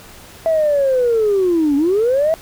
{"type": "linear two-way sweep", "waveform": "sine", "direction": "down then up", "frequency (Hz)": [660, 275, 660], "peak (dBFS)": -11, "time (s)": [0.46, 2.34], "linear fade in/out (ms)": 0, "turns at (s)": 1.76, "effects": ["tanh soft clip ceiling -8 dBFS", "pink hiss -40 dBFS RMS until 2.41 s"]}